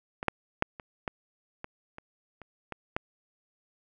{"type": "clicks", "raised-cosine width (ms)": 0.5, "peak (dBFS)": [-19, -8, -8, -26, -16, -22, -27, -30, -21, -13], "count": 10, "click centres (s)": [0.229, 0.283, 0.624, 0.798, 1.078, 1.644, 1.984, 2.417, 2.723, 2.965], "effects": []}